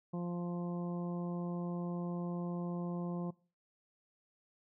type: harmonic tone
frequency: 174.61 Hz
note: F3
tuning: in tune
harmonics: 1 / 2 / 3 / 4 / 5 / 6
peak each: -36 / -44 / -48 / -51 / -54 / -52 dBFS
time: 0.13-3.31 s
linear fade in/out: 10 ms
effects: noise-tail reverb RT60 0.4 s tail -23 dB re dry